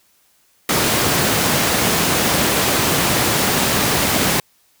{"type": "high-pass noise", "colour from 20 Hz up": "pink", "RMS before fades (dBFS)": -17, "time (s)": [0.69, 4.4], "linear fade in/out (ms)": 2, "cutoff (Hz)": 120, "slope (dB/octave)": 12, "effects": ["white hiss -58 dBFS RMS until 4.8 s"]}